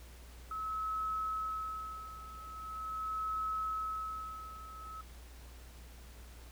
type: tone with tremolo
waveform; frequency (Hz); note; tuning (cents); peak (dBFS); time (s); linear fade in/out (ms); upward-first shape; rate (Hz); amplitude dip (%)
sine; 1291; E6; -37; -33; 0.51-5.01; 2; sine; 0.42; 80
effects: added 60 Hz sine -50 dBFS peak until 6.51 s + pink hiss -58 dBFS RMS until 6.51 s